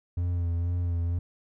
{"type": "tone with vibrato", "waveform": "triangle", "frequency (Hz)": 86.5, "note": "F2", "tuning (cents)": -16, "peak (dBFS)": -23, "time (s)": [0.17, 1.19], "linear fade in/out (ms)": 5, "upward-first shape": "sine", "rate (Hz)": 2.1, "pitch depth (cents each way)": 32, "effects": []}